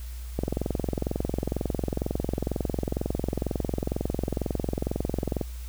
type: click train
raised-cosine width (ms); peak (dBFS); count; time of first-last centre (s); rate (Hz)
2; -13; 112; 0.39-5.413; 22.1
effects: added 60 Hz sine -34 dBFS peak until 5.68 s + white hiss -50 dBFS RMS until 5.68 s